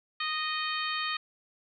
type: harmonic tone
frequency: 620 Hz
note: D#5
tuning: 6 cents flat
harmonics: 2 / 3 / 4 / 5 / 6 / 7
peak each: -34 / -36 / -37 / -38 / -39 / -39 dBFS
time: 0.2-1.17 s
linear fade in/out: 5 ms
effects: none

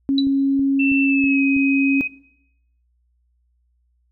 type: tone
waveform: sine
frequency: 274 Hz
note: C#4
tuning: 20 cents flat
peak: -15 dBFS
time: 0.09-2.01 s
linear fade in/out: 0 ms
type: tone with exponential decay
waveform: sine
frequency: 3951 Hz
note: B7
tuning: in tune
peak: -16 dBFS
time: 0.18-0.27 s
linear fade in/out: 2 ms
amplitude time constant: 18 ms
type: click train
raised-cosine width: 3 ms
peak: -23 dBFS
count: 5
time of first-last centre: 0.27-1.564 s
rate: 3.09 Hz
type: tone with pitch glide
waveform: sine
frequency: 2671 to 2521 Hz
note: E7 to D#7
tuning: +22 to +22 cents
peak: -20 dBFS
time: 0.79-2.08 s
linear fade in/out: 10 ms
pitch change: -100 cents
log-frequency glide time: 1.02-1.44 s
effects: noise-tail reverb RT60 0.8 s tail -21 dB re dry + added 60 Hz sine -61 dBFS peak until 4.11 s

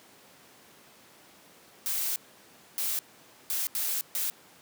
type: noise bursts at uneven times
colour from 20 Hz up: blue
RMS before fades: -30 dBFS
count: 5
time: 1.86-2.16 / 2.78-2.99 / 3.5-3.67 / 3.75-4.01 / 4.15-4.3 s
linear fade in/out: 0 ms
effects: pink hiss -55 dBFS RMS until 4.61 s + high-pass 200 Hz 12 dB/octave

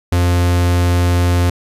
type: tone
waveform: 45% pulse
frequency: 88 Hz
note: F2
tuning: 14 cents sharp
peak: -11 dBFS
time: 0.12-1.5 s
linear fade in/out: 5 ms
effects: resampled to 32000 Hz

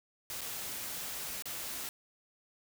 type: noise with dropouts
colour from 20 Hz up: white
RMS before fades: -40 dBFS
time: 0.3-1.89 s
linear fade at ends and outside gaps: 1 ms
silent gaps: 0.409-0.415 / 1.423-1.456 s
effects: none

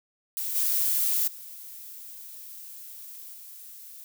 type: noise with level steps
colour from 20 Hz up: violet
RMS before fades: -31 / -25 / -43 / -45 dBFS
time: 0.37-4.04 s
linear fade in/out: 0 ms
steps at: 0.55 / 1.27 / 3.33 s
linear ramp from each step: 10 ms
effects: none

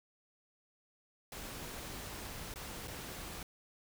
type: noise with dropouts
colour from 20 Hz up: pink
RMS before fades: -45 dBFS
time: 1.32-3.43 s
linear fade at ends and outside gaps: 2 ms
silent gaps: 2.54-2.558 / 2.875-2.879 s
effects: none

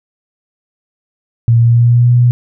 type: tone with pitch glide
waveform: sine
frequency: 116.54 to 121.91 Hz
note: A#2 to B2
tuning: 0 to -22 cents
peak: -5 dBFS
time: 1.48-2.31 s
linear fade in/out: 0 ms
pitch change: +78 cents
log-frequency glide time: 1.58-2.12 s
effects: none

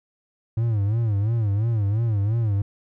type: tone with vibrato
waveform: triangle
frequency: 107.9 Hz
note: A2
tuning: 33 cents flat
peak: -17 dBFS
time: 0.57-2.62 s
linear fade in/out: 5 ms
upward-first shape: sine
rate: 2.9 Hz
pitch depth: 150 cents each way
effects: none

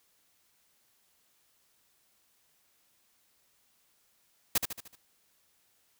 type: noise with echo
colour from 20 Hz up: white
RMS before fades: -25 dBFS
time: 4.55-4.58 s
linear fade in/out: 5 ms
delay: 75 ms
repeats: 5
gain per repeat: -6 dB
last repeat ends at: 4.955 s
effects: white hiss -70 dBFS RMS until 5.99 s

